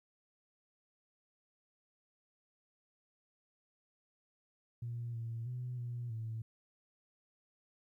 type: tone with pitch steps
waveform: sine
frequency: 118.4 / 115.1 / 124.3 / 120.4 / 112.2 Hz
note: A#2 / A#2 / B2 / B2 / A2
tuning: +27 / -22 / +12 / -44 / +34 cents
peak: -37 dBFS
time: 4.82-6.42 s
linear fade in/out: 5 ms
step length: 320 ms
effects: tanh soft clip ceiling -33 dBFS + 13-bit